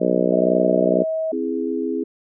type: harmonic tone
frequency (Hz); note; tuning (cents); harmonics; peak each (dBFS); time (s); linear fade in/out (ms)
61.74; B1; 0; 3 / 4 / 5 / 6 / 7 / 8 / 9 / 10; -24 / -24 / -24 / -24 / -24 / -24 / -24 / -24; 0-1.04; 20
type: tone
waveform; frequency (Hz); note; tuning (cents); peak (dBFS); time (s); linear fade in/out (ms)
sine; 640; D#5; +49; -20; 0.32-1.32; 5
type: chord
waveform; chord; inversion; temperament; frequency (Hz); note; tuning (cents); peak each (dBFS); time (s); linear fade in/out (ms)
sine; C augmented; none; equal; 261.6 / 329.6 / 415.3; C4 / E4 / G#4; 0 / 0 / 0; -25; 1.32-2.04; 10
effects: none